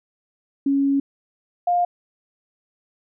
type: tone pair in turn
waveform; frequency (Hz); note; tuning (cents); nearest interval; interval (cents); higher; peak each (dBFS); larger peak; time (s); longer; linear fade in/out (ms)
sine; 277.2 / 705.6; C#4 / F5; 0 / +18; octave + major third; 1618; second; -16; neither; 0.66-1 / 1.67-1.85; first; 5
effects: none